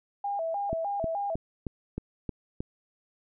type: tone with vibrato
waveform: sine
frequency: 727 Hz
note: F#5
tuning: 31 cents flat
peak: -28 dBFS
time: 0.24-1.35 s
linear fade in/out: 5 ms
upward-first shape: square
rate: 3.3 Hz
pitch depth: 180 cents each way
type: click train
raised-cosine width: 3 ms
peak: -19 dBFS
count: 7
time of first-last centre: 0.73-2.605 s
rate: 3.2 Hz
effects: none